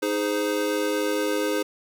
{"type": "chord", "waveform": "square", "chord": "Ab major", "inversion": "second", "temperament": "equal with one note detuned", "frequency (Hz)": [311.1, 415.3, 515.7], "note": ["Eb4", "Ab4", "C5"], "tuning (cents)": [0, 0, -25], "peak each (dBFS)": -28, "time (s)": [0.02, 1.63], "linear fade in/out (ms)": 10, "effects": []}